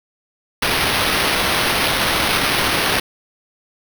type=noise with sample-and-hold; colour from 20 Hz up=white; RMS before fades=-18 dBFS; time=0.62-3 s; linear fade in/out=5 ms; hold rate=7350 Hz; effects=none